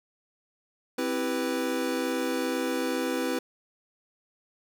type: chord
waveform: square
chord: C major seventh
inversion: none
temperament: equal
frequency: 261.6 / 329.6 / 392 / 493.9 Hz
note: C4 / E4 / G4 / B4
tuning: 0 / 0 / 0 / 0 cents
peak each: -32 / -33 / -37 / -32 dBFS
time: 0.98-3.39 s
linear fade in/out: 5 ms
effects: none